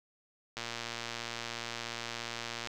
click train, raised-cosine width 0.2 ms, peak -20 dBFS, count 247, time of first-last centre 0.57-2.673 s, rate 117 Hz, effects none

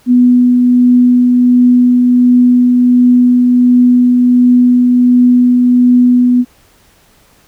sine tone with tremolo, 246.9 Hz, B3, in tune, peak -3 dBFS, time 0.06-6.45 s, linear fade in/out 50 ms, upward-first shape triangle, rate 1.4 Hz, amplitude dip 25%, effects pink hiss -48 dBFS RMS until 7.47 s

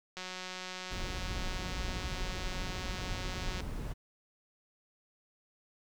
click train, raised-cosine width 0.2 ms, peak -24 dBFS, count 633, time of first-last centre 0.17-3.605 s, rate 184 Hz
brown noise, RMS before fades -38 dBFS, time 0.9-3.94 s, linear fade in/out 20 ms
effects none

